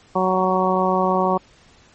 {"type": "harmonic tone", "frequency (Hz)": 186.2, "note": "F#3", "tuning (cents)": 11, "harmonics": [1, 2, 3, 4, 5, 6], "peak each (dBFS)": [-23, -23, -23, -23, -23, -23], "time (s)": [0.15, 1.38], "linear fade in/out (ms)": 10, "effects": ["pink hiss -52 dBFS RMS until 1.94 s", "MP3 32 kbps"]}